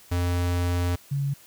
square / sine tone pair in turn, 88.1 / 139.85 Hz, F2 / C#3, +16 / +16 cents, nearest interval minor sixth, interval 800 cents, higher second, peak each -23 dBFS, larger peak neither, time 0.11-0.96 / 1.11-1.34 s, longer first, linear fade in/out 10 ms, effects white hiss -52 dBFS RMS until 1.46 s

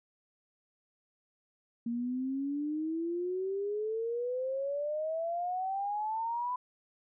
sine exponential sweep, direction up, 231.7 to 1005 Hz, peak -31 dBFS, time 1.86-6.56 s, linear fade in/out 5 ms, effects none

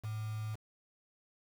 sine tone with quantisation, 108.3 Hz, A2, 27 cents flat, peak -36 dBFS, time 0.03-0.56 s, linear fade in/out 20 ms, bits 8, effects none

